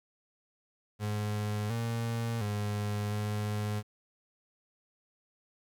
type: tone with pitch steps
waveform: 35% pulse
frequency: 105 / 115.8 / 103.8 / 105 Hz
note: G#2 / A#2 / G#2 / G#2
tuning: +19 / -11 / 0 / +19 cents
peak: -29 dBFS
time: 0.99-3.83 s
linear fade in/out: 50 ms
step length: 710 ms
effects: 11-bit